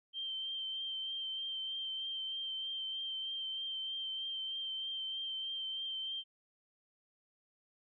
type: tone with vibrato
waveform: sine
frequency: 3136 Hz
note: G7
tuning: in tune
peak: -37 dBFS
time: 0.13-6.24 s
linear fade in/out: 50 ms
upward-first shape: triangle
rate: 3.2 Hz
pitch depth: 21 cents each way
effects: none